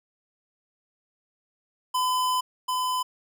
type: tone pair in turn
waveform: square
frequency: 1011 / 1011 Hz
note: B5 / B5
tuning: +40 / +40 cents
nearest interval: unison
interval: 0 cents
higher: neither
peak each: -23 / -25 dBFS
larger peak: first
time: 1.94-2.41 / 2.68-3.03 s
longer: first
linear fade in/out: 10 ms
effects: none